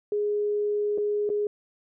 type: tone with dropouts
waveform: sine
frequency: 415.3 Hz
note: G#4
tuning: in tune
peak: -23 dBFS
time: 0.12-1.47 s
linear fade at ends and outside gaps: 2 ms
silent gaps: 0.977-0.982 / 1.292-1.3 s
effects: none